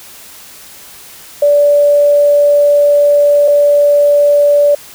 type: tone pair in turn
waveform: sine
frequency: 580 / 580 Hz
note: D5 / D5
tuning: -22 / -22 cents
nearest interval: unison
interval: 0 cents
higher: neither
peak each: -5 dBFS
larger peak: neither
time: 1.42-3.48 / 3.48-4.75 s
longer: first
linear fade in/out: 5 ms
effects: white hiss -35 dBFS RMS until 4.94 s